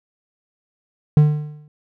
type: tone with exponential decay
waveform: triangle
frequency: 150 Hz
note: D3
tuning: 37 cents sharp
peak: -4 dBFS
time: 1.17-1.68 s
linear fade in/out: 2 ms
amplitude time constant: 110 ms
effects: none